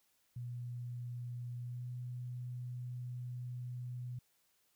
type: tone with pitch glide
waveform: sine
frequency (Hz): 121.6 to 123.58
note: B2 to B2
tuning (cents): -26 to +2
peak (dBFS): -40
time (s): 0.36-4.19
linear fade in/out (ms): 5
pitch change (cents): +28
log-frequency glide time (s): 1.62-1.85
effects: white hiss -75 dBFS RMS until 4.75 s